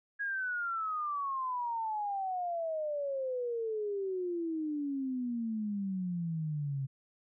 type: exponential sweep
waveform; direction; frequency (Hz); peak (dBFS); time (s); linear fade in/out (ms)
sine; down; 1661.2 to 133.1; -32; 0.19-6.87; 20
effects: none